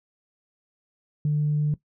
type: tone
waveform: sine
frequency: 149.2 Hz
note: D3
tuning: 28 cents sharp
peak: -19 dBFS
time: 1.25-1.74 s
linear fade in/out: 2 ms
effects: noise-tail reverb RT60 0.1 s tail -18 dB re dry + tanh soft clip ceiling -16 dBFS